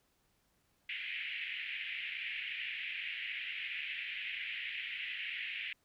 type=band-pass noise; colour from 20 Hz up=white; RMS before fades=-41 dBFS; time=0.89-5.73 s; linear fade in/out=2 ms; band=1900 to 2900 Hz; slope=48 dB/octave; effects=pink hiss -75 dBFS RMS until 5.84 s